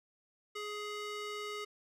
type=tone with band-pass filter; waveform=square; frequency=417.9 Hz; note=G#4; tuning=11 cents sharp; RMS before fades=-41 dBFS; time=0.55-1.65 s; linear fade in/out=10 ms; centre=2400 Hz; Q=0.54; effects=none